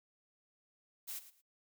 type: noise with echo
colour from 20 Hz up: blue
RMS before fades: -43 dBFS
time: 1.07-1.2 s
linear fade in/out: 20 ms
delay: 110 ms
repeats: 2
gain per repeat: -14 dB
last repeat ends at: 1.42 s
effects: noise-tail reverb RT60 0.1 s tail -23 dB re dry